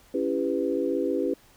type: chord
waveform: sine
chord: C# half-diminished seventh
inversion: none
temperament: just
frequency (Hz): 277.2 / 332.6 / 399.1 / 498.9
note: C#4 / E4 / G4 / B4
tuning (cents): 0 / +16 / +31 / +17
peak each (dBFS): -29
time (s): 0.14-1.34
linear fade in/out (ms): 5
effects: pink hiss -57 dBFS RMS until 1.56 s